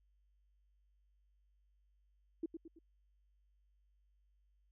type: tone with echo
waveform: sine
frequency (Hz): 328.5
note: E4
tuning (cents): -6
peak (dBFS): -35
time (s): 2.43-2.46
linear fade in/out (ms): 5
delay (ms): 110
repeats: 3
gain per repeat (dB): -7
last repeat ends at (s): 2.79
effects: added 50 Hz sine -70 dBFS peak until 4.71 s